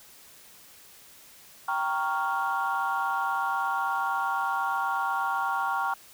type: chord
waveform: sine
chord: G half-diminished seventh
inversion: none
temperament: equal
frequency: 784 / 932.3 / 1108.7 / 1396.9 Hz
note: G5 / Bb5 / Db6 / F6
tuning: 0 / 0 / 0 / 0 cents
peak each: -30 dBFS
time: 1.68-5.94 s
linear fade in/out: 5 ms
effects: tanh soft clip ceiling -18 dBFS + white hiss -52 dBFS RMS until 6.13 s